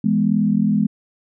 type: chord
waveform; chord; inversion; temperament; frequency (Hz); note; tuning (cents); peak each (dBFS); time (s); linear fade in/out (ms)
sine; E major; none; equal; 164.81 / 207.7 / 246.9; E3 / G#3 / B3; 0 / 0 / 0; -22 / -16 / -21; 0.04-0.87; 5
effects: none